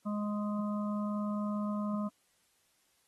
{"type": "harmonic tone", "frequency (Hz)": 207.9, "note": "G#3", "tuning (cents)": 2, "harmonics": [1, 3, 5, 6], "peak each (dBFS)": [-32, -42, -44, -45], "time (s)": [0.05, 2.09], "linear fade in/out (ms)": 20, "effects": ["white hiss -72 dBFS RMS until 3.07 s", "AAC 32 kbps"]}